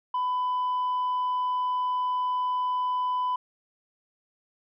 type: tone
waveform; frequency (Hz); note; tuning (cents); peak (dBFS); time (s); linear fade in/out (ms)
sine; 1000; B5; +21; -22; 0.14-3.36; 5
effects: tanh soft clip ceiling -23 dBFS